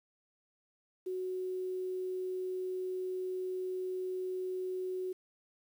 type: tone with quantisation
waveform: sine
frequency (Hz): 370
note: F#4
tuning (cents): 0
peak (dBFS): -34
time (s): 1.06-5.13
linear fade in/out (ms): 10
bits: 10
effects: none